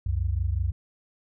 sine tone pair together, 65.78 / 91.1 Hz, C2 / F#2, +10 / -26 cents, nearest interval tritone, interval 564 cents, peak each -26 dBFS, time 0.06-0.72 s, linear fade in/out 5 ms, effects none

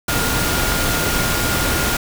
sine tone in noise, 1416 Hz, F6, 23 cents sharp, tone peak -25 dBFS, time 0.08-1.97 s, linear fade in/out 5 ms, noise pink, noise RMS -19 dBFS, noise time 0.08-1.97 s, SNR -9 dB, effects none

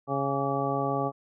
harmonic tone with a mistuned harmonic, 138 Hz, C#3, 7 cents flat, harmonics 1 / 2 / 3 / 4 / 5 / 6 / 8, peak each -33 / -33 / -33 / -33 / -33 / -33 / -33 dBFS, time 0.07-1.12 s, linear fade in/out 50 ms, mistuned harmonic 8, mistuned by +70 cents, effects none

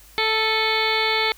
harmonic tone with a mistuned harmonic, 440 Hz, A4, in tune, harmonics 1 / 2 / 3 / 4 / 5 / 6 / 7 / 8 / 9 / 10, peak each -26 / -26 / -29 / -31 / -23 / -35 / -32 / -27 / -31 / -29 dBFS, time 0.18-1.32 s, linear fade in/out 0 ms, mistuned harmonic 6, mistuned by -88 cents, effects added 50 Hz sine -50 dBFS peak until 1.37 s + white hiss -50 dBFS RMS until 1.37 s

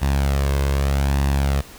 sawtooth tone with flanger, 69.3 Hz, C#2, in tune, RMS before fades -19 dBFS, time 0.01-1.62 s, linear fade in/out 20 ms, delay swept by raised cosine 1.1 to 1.93 ms, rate 0.82 Hz, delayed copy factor +0.5, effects pink hiss -42 dBFS RMS until 1.78 s

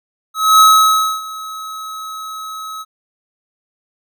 square tone with ADSR envelope, 1283 Hz, E6, 47 cents flat, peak -5 dBFS, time 0.34-2.85 s, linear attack 260 ms, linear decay 610 ms, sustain -21 dB, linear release 39 ms, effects none

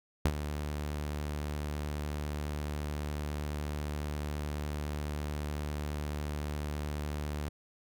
sawtooth tone with ADSR envelope, 74.2 Hz, D2, 18 cents sharp, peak -19 dBFS, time 0.25-7.49 s, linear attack 6 ms, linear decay 53 ms, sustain -11 dB, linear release 6 ms, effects none

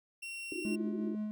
40% pulse tone, 2735 Hz, F7, 37 cents flat, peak -39 dBFS, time 0.22-0.76 s, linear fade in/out 10 ms
white band-pass noise, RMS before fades -39 dBFS, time 0.52-1.15 s, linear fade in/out 2 ms, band 310 to 350 Hz, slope 96 dB/octave
triangle tone with tremolo, 212.7 Hz, G#3, 42 cents sharp, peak -31 dBFS, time 0.65-1.31 s, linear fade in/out 0 ms, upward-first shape sine, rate 5.8 Hz, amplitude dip 30%
effects none

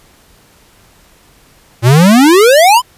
square exponential sweep, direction up, 111.7 to 1046.5 Hz, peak -4 dBFS, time 1.82-2.82 s, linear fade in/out 50 ms, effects pink hiss -46 dBFS RMS until 2.97 s + resampled to 32000 Hz

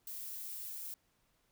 violet noise, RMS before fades -44 dBFS, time 0.07-0.94 s, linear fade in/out 2 ms, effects pink hiss -75 dBFS RMS until 1.51 s

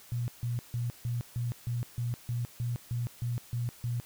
sine tone bursts, 120 Hz, B2, 49 cents flat, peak -29 dBFS, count 13, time 0.12-4 s, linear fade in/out 0 ms, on 160 ms, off 150 ms, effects white hiss -54 dBFS RMS until 4.05 s

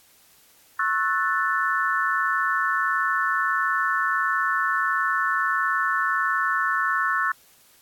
sine chord, F# minor seventh, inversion second, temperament equal with one note detuned, 1096 / 1318.5 / 1480 / 1760 Hz, C#6 / E6 / F#6 / A6, -20 / 0 / 0 / 0 cents, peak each -26 dBFS, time 0.79-7.32 s, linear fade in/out 5 ms, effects white hiss -56 dBFS RMS until 7.81 s + AAC 64 kbps

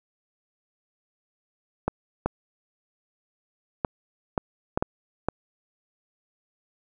clicks, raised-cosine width 1 ms, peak -9 dBFS, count 7, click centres 1.88 / 2.26 / 3.848 / 4.378 / 4.775 / 4.825 / 5.286 s, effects none

